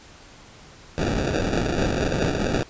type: noise with sample-and-hold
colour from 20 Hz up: blue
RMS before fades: -23 dBFS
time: 0.98-2.63 s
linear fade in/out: 0 ms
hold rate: 1050 Hz
effects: pink hiss -47 dBFS RMS until 2.69 s + resampled to 16000 Hz